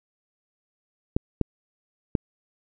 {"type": "clicks", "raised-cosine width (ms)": 3, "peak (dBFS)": -8, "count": 3, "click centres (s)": [1.165, 1.413, 2.152], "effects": []}